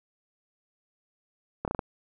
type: slowing click train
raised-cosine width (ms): 1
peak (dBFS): -15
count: 5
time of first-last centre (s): 1.65-1.792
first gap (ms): 28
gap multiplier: 1.16
effects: none